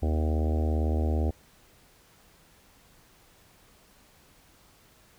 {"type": "harmonic tone with a mistuned harmonic", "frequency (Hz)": 77.78, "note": "D#2", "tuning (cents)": 0, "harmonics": [1, 3, 4, 5, 6, 7, 8, 9, 10], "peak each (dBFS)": [-24, -34, -36, -38, -40, -41, -42, -43, -44], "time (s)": [0.02, 1.31], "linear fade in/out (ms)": 10, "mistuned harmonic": 1, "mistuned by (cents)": -19, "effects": ["pink hiss -59 dBFS RMS until 5.18 s"]}